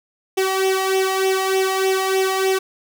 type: tone with flanger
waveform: sawtooth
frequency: 381.4 Hz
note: G4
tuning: 47 cents flat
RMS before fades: -19 dBFS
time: 0.37-2.59 s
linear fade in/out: 10 ms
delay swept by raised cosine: 0.33 to 1.05 ms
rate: 3.3 Hz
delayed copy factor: +0.7
effects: none